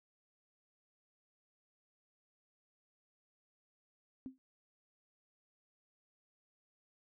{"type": "tone with exponential decay", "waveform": "sine", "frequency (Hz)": 261.6, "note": "C4", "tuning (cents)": 0, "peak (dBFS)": -38, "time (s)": [4.26, 4.38], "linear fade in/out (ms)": 0, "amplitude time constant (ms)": 26, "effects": []}